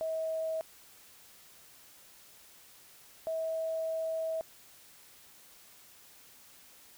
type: tone pair in turn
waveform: sine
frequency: 642 / 646.1 Hz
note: E5 / E5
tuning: -46 / -35 cents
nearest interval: unison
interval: 11 cents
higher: second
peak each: -31 / -31 dBFS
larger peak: neither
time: 0.01-0.61 / 3.27-4.41 s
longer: second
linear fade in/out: 0 ms
effects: white hiss -57 dBFS RMS until 6.97 s